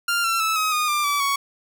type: tone with pitch steps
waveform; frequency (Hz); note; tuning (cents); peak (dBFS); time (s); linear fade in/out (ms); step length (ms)
sawtooth; 1395 / 1351.4 / 1309.1 / 1268.2 / 1228.5 / 1190.1 / 1152.9 / 1116.8; F6 / E6 / E6 / D#6 / D#6 / D6 / D6 / C#6; -2 / +43 / -12 / +33 / -22 / +23 / -32 / +13; -16; 0.08-1.36; 5; 160
effects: none